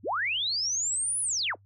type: linear two-way sweep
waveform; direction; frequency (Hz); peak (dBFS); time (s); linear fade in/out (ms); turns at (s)
sine; up then down; 155.56 to 10200 to 155.56; -26; 0.03-1.56; 50; 1.21
effects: noise-tail reverb RT60 0.1 s tail -22 dB re dry + added 99 Hz sine -56 dBFS peak until 1.65 s